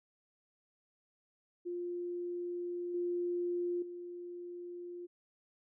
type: tone with level steps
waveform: sine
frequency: 351.2 Hz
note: F4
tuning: 10 cents sharp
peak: -36 / -32 / -42 dBFS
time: 1.65-5.07 s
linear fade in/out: 20 ms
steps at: 2.94 / 3.82 s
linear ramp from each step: 5 ms
effects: none